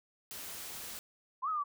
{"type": "noise", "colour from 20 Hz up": "white", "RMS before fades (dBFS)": -44, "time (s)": [0.31, 0.99], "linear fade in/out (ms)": 0}
{"type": "exponential two-way sweep", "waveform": "sine", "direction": "up then down", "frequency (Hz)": [975, 1300, 1124], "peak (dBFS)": -31, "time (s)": [1.42, 1.64], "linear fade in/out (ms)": 20, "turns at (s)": 1.49}
{"effects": []}